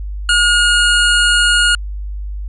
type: tone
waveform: 25% pulse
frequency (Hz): 1433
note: F6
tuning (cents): +44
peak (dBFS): -6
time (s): 0.29-1.75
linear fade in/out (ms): 2
effects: added 50 Hz sine -21 dBFS peak until 2.48 s + resampled to 24000 Hz